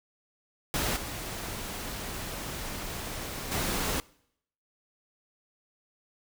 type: noise with level steps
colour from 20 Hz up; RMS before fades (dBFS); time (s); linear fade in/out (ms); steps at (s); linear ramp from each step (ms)
pink; -29 / -37 / -30; 0.74-4; 0; 0.96 / 3.51; 10
effects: noise-tail reverb RT60 0.7 s tail -23 dB re dry